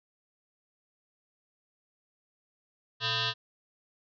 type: tone with frequency modulation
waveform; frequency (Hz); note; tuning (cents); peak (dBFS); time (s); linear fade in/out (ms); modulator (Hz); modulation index
sine; 120.4; B2; -44; -27; 3-3.34; 50; 563; 7.5
effects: none